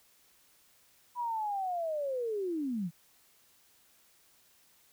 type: linear sweep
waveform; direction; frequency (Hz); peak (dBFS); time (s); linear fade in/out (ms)
sine; down; 987.8 to 155.56; -31; 1.15-2.91; 50
effects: white hiss -65 dBFS RMS until 4.92 s